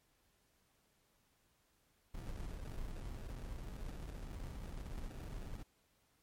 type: noise with sample-and-hold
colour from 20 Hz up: brown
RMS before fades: -45 dBFS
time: 2.14-5.63 s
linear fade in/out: 5 ms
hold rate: 1050 Hz
effects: pink hiss -75 dBFS RMS until 6.22 s + MP3 64 kbps